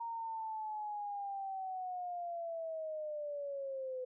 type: linear sweep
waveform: sine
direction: down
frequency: 932.3 to 504 Hz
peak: -38 dBFS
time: 0-4.05 s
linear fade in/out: 10 ms
effects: none